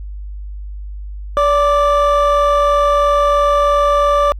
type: tone pair together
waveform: triangle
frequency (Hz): 576.6 / 1174.7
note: D5 / D6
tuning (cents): -32 / 0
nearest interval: octave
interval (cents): 1232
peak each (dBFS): -10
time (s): 1.37-4.32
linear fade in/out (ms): 0
effects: tanh soft clip ceiling -5 dBFS + added 50 Hz sine -25 dBFS peak until 4.39 s